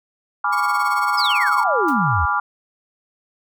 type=chord; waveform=sine; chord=G# diminished seventh; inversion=none; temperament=equal; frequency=830.6 / 987.8 / 1174.7 / 1396.9 Hz; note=G#5 / B5 / D6 / F6; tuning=0 / 0 / 0 / 0 cents; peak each=-24 / -24 / -21 / -22 dBFS; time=0.44-2.4 s; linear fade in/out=5 ms
type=tone with tremolo; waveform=35% pulse; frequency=1107 Hz; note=C#6; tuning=3 cents flat; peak=-21 dBFS; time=0.52-1.64 s; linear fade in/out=10 ms; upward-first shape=sine; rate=18 Hz; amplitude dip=75%
type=exponential sweep; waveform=sine; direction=down; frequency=5320 to 69.3 Hz; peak=-19 dBFS; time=1.17-2.26 s; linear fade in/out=10 ms
type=noise with exponential decay; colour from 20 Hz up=white; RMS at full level=-34 dBFS; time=1.88-2 s; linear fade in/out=5 ms; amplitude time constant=24 ms
effects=none